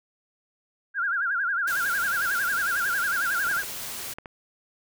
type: tone with vibrato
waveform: sine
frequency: 1500 Hz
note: F#6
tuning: 23 cents sharp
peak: -23 dBFS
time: 0.94-3.64 s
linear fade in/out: 50 ms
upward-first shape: sine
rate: 11 Hz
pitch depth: 160 cents each way
type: noise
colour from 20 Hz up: white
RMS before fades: -35 dBFS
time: 1.67-4.14 s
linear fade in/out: 10 ms
type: clicks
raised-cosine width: 0.5 ms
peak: -23 dBFS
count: 6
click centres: 3.468 / 3.514 / 3.566 / 3.634 / 4.185 / 4.258 s
effects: none